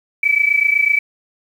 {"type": "tone pair together", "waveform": "sine", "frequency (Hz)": [2285, 2313], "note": ["D7", "D7"], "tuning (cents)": [-48, -27], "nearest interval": "unison", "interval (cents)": 21, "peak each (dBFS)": -15, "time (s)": [0.23, 0.99], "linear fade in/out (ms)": 5, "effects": ["7-bit"]}